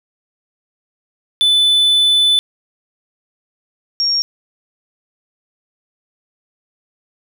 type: tone pair in turn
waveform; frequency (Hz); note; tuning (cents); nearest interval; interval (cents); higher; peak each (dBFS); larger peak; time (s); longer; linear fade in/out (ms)
triangle / sine; 3500 / 5556; A7 / F8; -10 / -10; minor sixth; 800; second; -8 / -13; first; 1.41-2.39 / 4-4.22; first; 0
effects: none